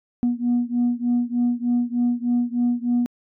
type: beating tone pair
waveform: sine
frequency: 240.5 / 243.8 Hz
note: B3 / B3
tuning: -46 / -22 cents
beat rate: 3.3 Hz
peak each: -20 / -21 dBFS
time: 0.23-3.06 s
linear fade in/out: 0 ms
effects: tanh soft clip ceiling -14 dBFS